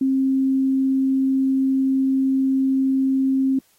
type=tone; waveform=sine; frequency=266.5 Hz; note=C4; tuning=32 cents sharp; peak=-16 dBFS; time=0.01-3.59 s; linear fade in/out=5 ms; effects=white hiss -60 dBFS RMS until 3.78 s + AAC 48 kbps